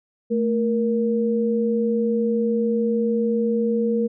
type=tone pair together; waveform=sine; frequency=221.6 / 470.2 Hz; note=A3 / A#4; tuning=+13 / +15 cents; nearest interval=octave + minor second; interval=1302 cents; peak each=-21 dBFS; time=0.3-4.08 s; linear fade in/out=20 ms; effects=none